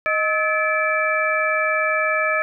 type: tone cluster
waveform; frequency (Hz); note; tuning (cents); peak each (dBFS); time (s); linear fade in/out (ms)
sine; 623 / 1287 / 1724 / 2325; D#5 / E6 / A6 / D7; +2 / -42 / -36 / -18; -23; 0.06-2.42; 0
effects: none